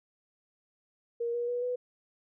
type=tone with pitch steps; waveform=sine; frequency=470 / 478.2 / 486.6 / 495.1 Hz; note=A#4 / A#4 / B4 / B4; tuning=+14 / +44 / -26 / +4 cents; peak=-29 dBFS; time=1.2-1.76 s; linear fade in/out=10 ms; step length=140 ms; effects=none